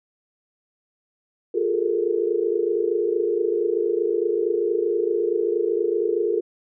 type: tone cluster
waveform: sine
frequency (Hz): 352.2 / 408.2 / 432.8 / 461.1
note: F4 / G#4 / A4 / A#4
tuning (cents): +15 / -30 / -29 / -19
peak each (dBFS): -25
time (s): 1.54-6.41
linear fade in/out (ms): 10
effects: none

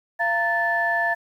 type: tone cluster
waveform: sine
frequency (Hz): 686 / 921 / 1753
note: F5 / A#5 / A6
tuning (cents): -31 / -21 / -7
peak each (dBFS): -24 / -28 / -21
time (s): 0.19-1.15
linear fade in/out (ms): 20
effects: tanh soft clip ceiling -10 dBFS + 9-bit

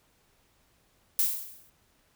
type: noise with exponential decay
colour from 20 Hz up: violet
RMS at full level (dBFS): -22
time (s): 1.19-1.7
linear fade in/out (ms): 2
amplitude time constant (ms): 110
effects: pink hiss -67 dBFS RMS until 2.15 s

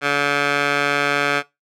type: tone with band-pass filter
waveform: 15% pulse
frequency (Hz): 143.3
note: D3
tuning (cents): -42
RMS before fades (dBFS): -19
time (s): 0.01-1.43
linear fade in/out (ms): 50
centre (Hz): 1800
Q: 1.3
effects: noise-tail reverb RT60 0.2 s tail -20 dB re dry

